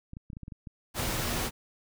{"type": "clicks", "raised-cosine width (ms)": 5, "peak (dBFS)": -29, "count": 9, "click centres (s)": [0.134, 0.169, 0.302, 0.332, 0.369, 0.433, 0.481, 0.522, 0.672]}
{"type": "noise", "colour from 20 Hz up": "pink", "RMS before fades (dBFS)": -31, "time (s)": [0.94, 1.51], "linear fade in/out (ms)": 50}
{"effects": []}